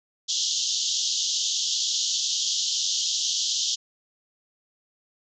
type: band-pass noise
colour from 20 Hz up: white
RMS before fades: -26 dBFS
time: 0.28-3.76 s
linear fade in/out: 20 ms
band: 3000 to 6900 Hz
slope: 96 dB/octave
effects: none